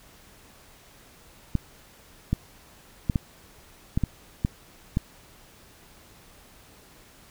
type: clicks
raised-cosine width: 5 ms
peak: -10 dBFS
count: 8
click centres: 1.553 / 2.33 / 3.098 / 3.158 / 3.975 / 4.037 / 4.449 / 4.971 s
effects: pink hiss -53 dBFS RMS until 7.3 s